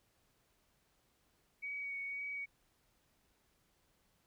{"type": "tone with vibrato", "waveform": "sine", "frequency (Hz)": 2248, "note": "C#7", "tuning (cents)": 24, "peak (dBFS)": -39, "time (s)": [1.62, 2.46], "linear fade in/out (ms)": 20, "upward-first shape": "sine", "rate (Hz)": 1.9, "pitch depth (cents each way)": 16, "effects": ["pink hiss -75 dBFS RMS until 4.26 s"]}